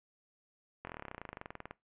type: slowing click train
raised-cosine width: 0.5 ms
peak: -27 dBFS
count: 25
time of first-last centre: 0.85-1.71 s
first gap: 22 ms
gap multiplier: 1.04
effects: noise-tail reverb RT60 0.2 s tail -21 dB re dry + resampled to 8000 Hz